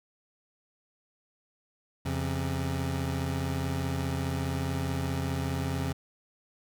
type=tone pair together; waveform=25% pulse; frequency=84.83 / 134.4 Hz; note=F2 / C3; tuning=-50 / +47 cents; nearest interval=minor sixth; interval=797 cents; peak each=-28 dBFS; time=2.05-5.93 s; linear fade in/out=10 ms; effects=none